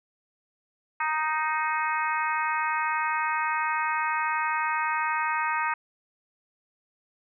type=harmonic tone with a mistuned harmonic; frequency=310.7 Hz; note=D#4; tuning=2 cents flat; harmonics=3 / 4 / 5 / 6 / 7 / 8; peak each=-28 / -30 / -32 / -34 / -35 / -36 dBFS; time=1-5.74 s; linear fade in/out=5 ms; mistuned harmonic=8; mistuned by=+35 cents; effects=none